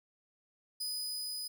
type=tone with level ramp; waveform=sawtooth; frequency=4983 Hz; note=D#8; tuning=2 cents sharp; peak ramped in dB=-32 to -35 dBFS; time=0.8-1.48 s; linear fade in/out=10 ms; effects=none